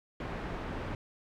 pink low-pass noise, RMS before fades -38 dBFS, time 0.2-0.95 s, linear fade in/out 2 ms, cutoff 1800 Hz, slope 12 dB/octave, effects none

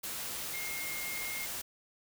sine tone in noise, 2136 Hz, C7, 35 cents sharp, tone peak -39 dBFS, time 0.53-1.46 s, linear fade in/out 10 ms, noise white, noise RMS -39 dBFS, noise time 0.03-1.62 s, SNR -3 dB, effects none

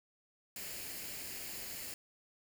white noise with comb filter, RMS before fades -44 dBFS, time 0.56-1.94 s, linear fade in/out 2 ms, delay 0.42 ms, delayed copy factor +0.5, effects none

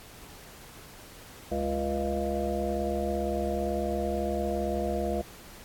harmonic tone with a mistuned harmonic, 69.3 Hz, C#2, in tune, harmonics 1 / 3 / 5 / 7 / 9 / 10, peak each -34 / -34 / -34 / -34 / -34 / -34 dBFS, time 1.51-5.22 s, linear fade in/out 10 ms, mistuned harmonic 9, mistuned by -24 cents, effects pink hiss -49 dBFS RMS until 5.64 s + AAC 64 kbps

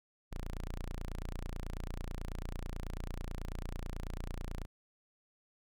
sawtooth tone, 29.14 Hz, A#0, in tune, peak -34 dBFS, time 0.31-4.66 s, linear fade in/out 20 ms, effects none

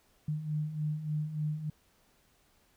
sine beating tone pair, 149.6 / 153 Hz, D3 / D#3, +32 / -29 cents, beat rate 3.4 Hz, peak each -38 / -32 dBFS, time 0.28-1.7 s, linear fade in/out 5 ms, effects pink hiss -68 dBFS RMS until 2.76 s

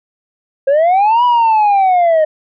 sine linear two-way sweep, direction up then down, 530 to 987.8 to 611 Hz, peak -5 dBFS, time 0.67-2.25 s, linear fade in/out 10 ms, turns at 1.24 s, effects tanh soft clip ceiling -7 dBFS

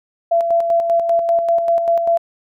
sine tone with tremolo, 676 Hz, E5, 43 cents sharp, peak -11 dBFS, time 0.31-2.18 s, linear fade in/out 10 ms, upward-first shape square, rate 5.1 Hz, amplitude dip 45%, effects none

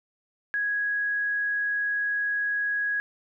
sine tone, 1661.2 Hz, G#6, in tune, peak -24 dBFS, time 0.54-3 s, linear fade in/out 0 ms, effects none

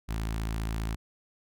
sawtooth tone with notch filter, 54.9 Hz, A1, 3 cents flat, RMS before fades -32 dBFS, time 0.08-0.96 s, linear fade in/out 20 ms, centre 500 Hz, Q 1.4, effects none

